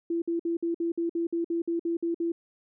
sine tone bursts, 336.8 Hz, E4, 37 cents sharp, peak -25 dBFS, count 13, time 0.1-2.32 s, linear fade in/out 5 ms, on 120 ms, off 55 ms, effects none

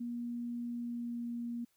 sine tone with pitch glide, 238.7 to 236.9 Hz, A#3 to A#3, +41 to +28 cents, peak -36 dBFS, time 0-1.65 s, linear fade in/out 10 ms, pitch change -13 cents, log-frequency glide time 0.69-1.28 s, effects white hiss -75 dBFS RMS until 1.76 s

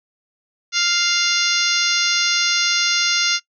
harmonic tone with a mistuned harmonic, 698.5 Hz, F5, in tune, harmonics 2 / 3 / 4 / 5 / 6 / 7 / 8 / 9, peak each -24 / -24 / -24 / -24 / -24 / -24 / -24 / -24 dBFS, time 0.72-3.4 s, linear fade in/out 50 ms, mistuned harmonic 9, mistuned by +26 cents, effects noise-tail reverb RT60 0.1 s tail -21 dB re dry

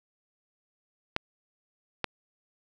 clicks, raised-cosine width 0.3 ms, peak -10 / -11 dBFS, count 2, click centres 1.164 / 2.043 s, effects none

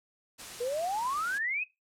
white noise, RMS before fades -43 dBFS, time 0.38-1.39 s, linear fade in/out 20 ms
sine exponential sweep, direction up, 466.2 to 2600 Hz, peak -29 dBFS, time 0.6-1.64 s, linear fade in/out 10 ms
effects noise-tail reverb RT60 0.2 s tail -19 dB re dry + low-pass 10000 Hz 12 dB/octave

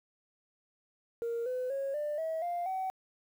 sine tone with pitch steps, 466.2 / 505.5 / 548 / 594.2 / 644.2 / 698.5 / 757.3 Hz, A#4 / B4 / C#5 / D5 / E5 / F5 / F#5, 0 / +40 / -20 / +20 / -40 / 0 / +40 cents, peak -30 dBFS, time 1.22-2.9 s, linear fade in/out 0 ms, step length 240 ms, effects tanh soft clip ceiling -29 dBFS + 10-bit

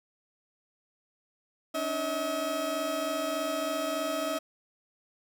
30% pulse tone cluster, 279.2 / 302.5 / 640 Hz, C#4 / D#4 / D#5, +13 / -49 / +49 cents, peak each -34 / -35 / -28 dBFS, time 1.74-4.39 s, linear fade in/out 10 ms, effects none

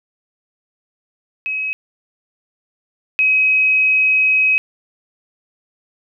sine tone pair in turn, 2551 / 2540 Hz, D#7 / D#7, +43 / +35 cents, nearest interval unison, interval 8 cents, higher first, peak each -19 / -11 dBFS, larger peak second, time 1.46-1.73 / 3.19-4.58 s, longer second, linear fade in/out 0 ms, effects none

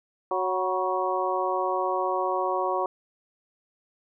harmonic tone with a mistuned harmonic, 185 Hz, F#3, in tune, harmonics 2 / 3 / 4 / 5 / 6, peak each -30 / -30 / -30 / -30 / -30 dBFS, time 0.31-2.86 s, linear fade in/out 2 ms, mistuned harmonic 5, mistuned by +56 cents, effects none

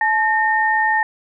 sine tone pair together, 864 / 1829.2 Hz, A5 / A#6, -32 / -33 cents, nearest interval octave + minor second, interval 1299 cents, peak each -17 dBFS, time 0.01-1.03 s, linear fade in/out 2 ms, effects none

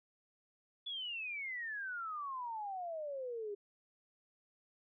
sine exponential sweep, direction down, 3458 to 398.7 Hz, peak -39 dBFS, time 0.86-3.55 s, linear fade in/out 10 ms, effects none

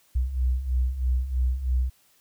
sine beating tone pair, 61 / 64.1 Hz, B1 / C2, -21 / -35 cents, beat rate 3.1 Hz, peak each -28 / -23 dBFS, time 0.15-1.9 s, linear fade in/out 10 ms, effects white hiss -62 dBFS RMS until 2.2 s

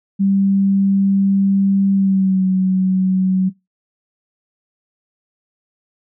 sine tone with pitch glide, 196 to 187.37 Hz, G3 to F#3, 0 to +22 cents, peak -12 dBFS, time 0.19-3.5 s, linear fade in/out 20 ms, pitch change -78 cents, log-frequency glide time 1.93-2.45 s, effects noise-tail reverb RT60 0.2 s tail -20 dB re dry

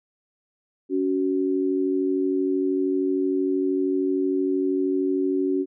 sine tone pair together, 281.2 / 374.2 Hz, C#4 / F#4, +25 / +20 cents, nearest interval perfect fourth, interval 495 cents, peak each -23 dBFS, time 0.89-5.66 s, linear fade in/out 50 ms, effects none

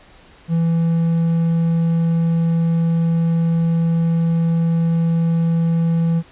triangle tone, 166.1 Hz, E3, 13 cents sharp, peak -12 dBFS, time 0.48-6.23 s, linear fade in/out 50 ms, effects pink hiss -47 dBFS RMS until 6.31 s + resampled to 8000 Hz

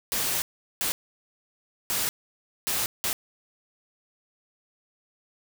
white noise bursts at uneven times, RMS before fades -27 dBFS, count 5, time 0.12-0.42 / 0.81-0.92 / 1.9-2.09 / 2.67-2.86 / 3.04-3.13 s, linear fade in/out 0 ms, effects none

